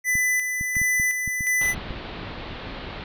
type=tone with tremolo; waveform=square; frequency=2000 Hz; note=B6; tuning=21 cents sharp; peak=-20 dBFS; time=0.04-1.75 s; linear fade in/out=50 ms; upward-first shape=square; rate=1.4 Hz; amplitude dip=45%
type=clicks; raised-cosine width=5 ms; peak=-21 dBFS; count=9; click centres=0.154 / 0.611 / 0.768 / 0.816 / 0.999 / 1.277 / 1.408 / 1.779 / 1.907 s
type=low-pass noise; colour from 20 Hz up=pink; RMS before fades=-35 dBFS; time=1.61-3.04 s; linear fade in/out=2 ms; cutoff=4200 Hz; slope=48 dB/octave
effects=none